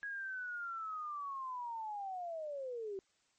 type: linear sweep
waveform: sine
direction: down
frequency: 1661.2 to 376.3 Hz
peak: -39 dBFS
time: 0.03-2.99 s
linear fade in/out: 0 ms
effects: white hiss -75 dBFS RMS until 3.38 s + MP3 32 kbps